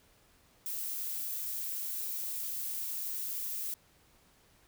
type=noise; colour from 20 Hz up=violet; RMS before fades=-37 dBFS; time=0.66-3.74 s; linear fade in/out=0 ms; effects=pink hiss -65 dBFS RMS until 4.67 s